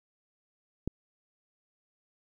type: click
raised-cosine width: 3 ms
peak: -18 dBFS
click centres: 0.876 s
effects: 10-bit